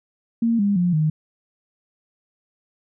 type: tone with pitch steps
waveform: sine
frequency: 230.7 / 202 / 176.87 / 154.87 Hz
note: A#3 / G#3 / F3 / D#3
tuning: -18 / -48 / +22 / -8 cents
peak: -16 dBFS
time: 0.42-1.1 s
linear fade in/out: 5 ms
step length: 170 ms
effects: none